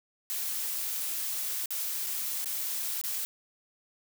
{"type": "noise with dropouts", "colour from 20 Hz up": "blue", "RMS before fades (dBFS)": -33, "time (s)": [0.3, 3.25], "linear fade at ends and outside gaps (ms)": 0, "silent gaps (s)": [[1.658, 1.706], [2.064, 2.068], [2.445, 2.458], [3.014, 3.038]], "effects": []}